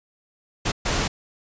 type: noise bursts at uneven times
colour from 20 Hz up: pink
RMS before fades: -23 dBFS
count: 2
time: 0.65-0.72 / 0.85-1.08 s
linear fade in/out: 10 ms
effects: resampled to 16000 Hz